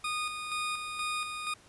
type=tone with tremolo; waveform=20% pulse; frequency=1231 Hz; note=D#6; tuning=19 cents flat; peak=-26 dBFS; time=0.04-1.54 s; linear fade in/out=5 ms; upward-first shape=square; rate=2.1 Hz; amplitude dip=45%; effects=pink hiss -58 dBFS RMS until 1.68 s + resampled to 24000 Hz

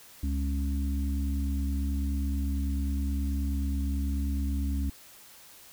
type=harmonic tone; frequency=69.3 Hz; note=C#2; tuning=in tune; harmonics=1 / 3 / 4; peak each=-27 / -37 / -36 dBFS; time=0.23-4.9 s; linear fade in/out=5 ms; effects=white hiss -52 dBFS RMS until 5.72 s

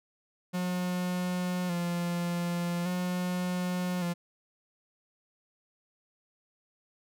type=tone with vibrato; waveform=45% pulse; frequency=176.8 Hz; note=F3; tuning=22 cents sharp; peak=-29 dBFS; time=0.53-4.14 s; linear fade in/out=20 ms; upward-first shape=square; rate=0.43 Hz; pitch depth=33 cents each way; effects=none

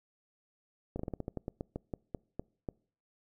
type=slowing click train; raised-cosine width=2 ms; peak=-23 dBFS; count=15; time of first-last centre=0.96-2.688 s; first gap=34 ms; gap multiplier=1.18; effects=noise-tail reverb RT60 0.5 s tail -26 dB re dry

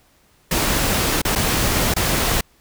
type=noise with dropouts; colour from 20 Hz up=pink; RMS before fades=-19 dBFS; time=0.51-2.41 s; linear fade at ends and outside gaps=5 ms; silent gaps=1.218-1.25 / 1.353-1.358 / 1.94-1.963 s; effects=pink hiss -57 dBFS RMS until 2.6 s

